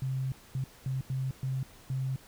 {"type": "tone bursts at uneven times", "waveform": "sine", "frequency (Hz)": 132, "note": "C3", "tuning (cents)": 16, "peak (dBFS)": -29, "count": 6, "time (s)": [[0.02, 0.32], [0.55, 0.64], [0.86, 1.01], [1.1, 1.31], [1.43, 1.63], [1.9, 2.16]], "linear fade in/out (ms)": 2, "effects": ["pink hiss -55 dBFS RMS until 2.27 s"]}